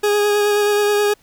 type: tone with vibrato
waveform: 40% pulse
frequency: 413.7 Hz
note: G#4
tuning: 7 cents flat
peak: -13 dBFS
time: 0.03-1.14 s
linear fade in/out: 10 ms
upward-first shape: sine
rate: 9.4 Hz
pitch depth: 15 cents each way
effects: pink hiss -55 dBFS RMS until 1.22 s